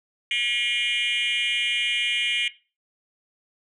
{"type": "tone with frequency modulation", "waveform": "sine", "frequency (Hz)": 2637, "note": "E7", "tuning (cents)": 0, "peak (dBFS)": -19, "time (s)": [0.31, 2.48], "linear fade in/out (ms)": 2, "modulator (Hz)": 236, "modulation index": 2.4, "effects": ["noise-tail reverb RT60 0.3 s tail -17 dB re dry", "tanh soft clip ceiling -20 dBFS"]}